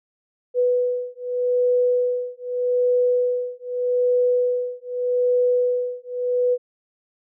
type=beating tone pair; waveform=sine; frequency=493.9 / 494.72 Hz; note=B4 / B4; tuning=0 / +3 cents; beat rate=0.82 Hz; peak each=-21 dBFS; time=0.54-6.58 s; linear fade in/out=50 ms; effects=none